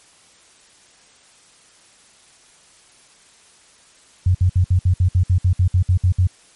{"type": "tone bursts", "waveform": "sine", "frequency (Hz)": 91.1, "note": "F#2", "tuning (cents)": -26, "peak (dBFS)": -11, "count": 14, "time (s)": [4.26, 6.271], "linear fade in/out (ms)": 5, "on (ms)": 87, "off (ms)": 61, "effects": ["white hiss -51 dBFS RMS until 6.55 s", "MP3 48 kbps"]}